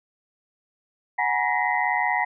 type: tone cluster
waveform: sine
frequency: 738 / 834 / 957 / 1888 / 2033 Hz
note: F#5 / G#5 / A#5 / A#6 / B6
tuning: -5 / +7 / +45 / +22 / +50 cents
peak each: -27 dBFS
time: 1.18-2.25 s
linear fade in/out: 10 ms
effects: none